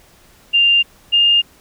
sine tone pair in turn, 2794 / 2818 Hz, F7 / F7, 0 / +15 cents, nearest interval unison, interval 15 cents, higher second, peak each -9 dBFS, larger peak neither, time 0.53-0.83 / 1.12-1.42 s, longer neither, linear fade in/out 20 ms, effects pink hiss -49 dBFS RMS until 1.6 s

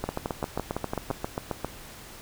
two click trains, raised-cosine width 1 ms, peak -14 / -14 dBFS, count 7 / 13, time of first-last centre 0.09-1.104 / 0.04-1.646 s, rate 5.92 / 7.47 Hz, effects pink hiss -45 dBFS RMS until 2.21 s

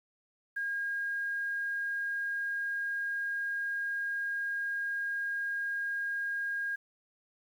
sine tone with quantisation, 1624 Hz, G#6, 39 cents flat, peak -31 dBFS, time 0.56-6.76 s, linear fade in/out 10 ms, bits 10, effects none

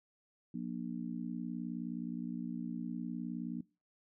harmonic tone, 59.4 Hz, A#1, 33 cents sharp, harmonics 3 / 4 / 5, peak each -41 / -40 / -44 dBFS, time 0.54-3.61 s, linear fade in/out 5 ms, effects noise-tail reverb RT60 0.3 s tail -22 dB re dry

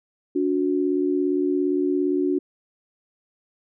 sine tone pair together, 287.6 / 365 Hz, D4 / F#4, -36 / -24 cents, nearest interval major third, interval 412 cents, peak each -22 dBFS, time 0.35-2.39 s, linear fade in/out 10 ms, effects none

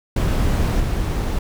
brown noise with level steps, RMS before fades -18 / -21 dBFS, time 0.16-1.39 s, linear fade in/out 5 ms, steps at 0.8 s, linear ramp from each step 2 ms, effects none

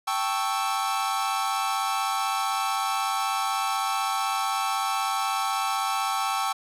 45% pulse chord, A dominant seventh, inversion third, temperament equal, 784 / 880 / 1108.7 / 1318.5 Hz, G5 / A5 / C#6 / E6, 0 / 0 / 0 / 0 cents, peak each -29 / -32 / -30 / -30 dBFS, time 0.07-6.53 s, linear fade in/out 10 ms, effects resampled to 32000 Hz

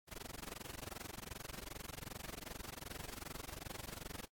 pink noise with amplitude modulation, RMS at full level -45 dBFS, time 0.07-4.28 s, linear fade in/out 50 ms, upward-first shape sine, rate 22.6 Hz, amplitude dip 100%, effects AAC 64 kbps

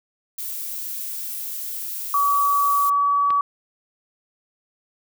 violet noise, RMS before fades -30 dBFS, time 0.38-2.9 s, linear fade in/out 5 ms
sine tone, 1140 Hz, C#6, 48 cents sharp, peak -16 dBFS, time 2.14-3.41 s, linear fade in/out 2 ms
click, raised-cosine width 0.3 ms, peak -17 dBFS, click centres 3.305 s
effects none

